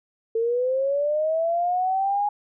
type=linear sweep; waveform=sine; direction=up; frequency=446.7 to 830.6 Hz; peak=-20 dBFS; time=0.35-2.29 s; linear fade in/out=5 ms; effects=none